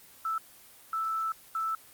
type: tone bursts at uneven times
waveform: sine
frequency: 1318.5 Hz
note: E6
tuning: in tune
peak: -28 dBFS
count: 3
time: 0.25-0.38 / 0.93-1.32 / 1.55-1.75 s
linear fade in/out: 2 ms
effects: white hiss -54 dBFS RMS until 1.93 s + Opus 24 kbps